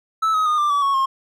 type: tone with pitch steps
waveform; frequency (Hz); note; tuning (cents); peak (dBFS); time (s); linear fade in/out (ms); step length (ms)
triangle; 1310 / 1266.8 / 1225.1 / 1184.7 / 1145.7 / 1108 / 1071.5; E6 / D#6 / D#6 / D6 / D6 / C#6 / C6; -11 / +31 / -27 / +15 / -43 / -1 / +41; -14; 0.22-1.06; 10; 120
effects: none